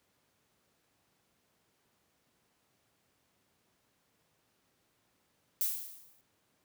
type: noise with exponential decay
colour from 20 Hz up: violet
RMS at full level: -29 dBFS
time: 5.61-6.21 s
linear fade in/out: 0 ms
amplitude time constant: 130 ms
effects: pink hiss -74 dBFS RMS until 6.64 s + high-pass 100 Hz 12 dB/octave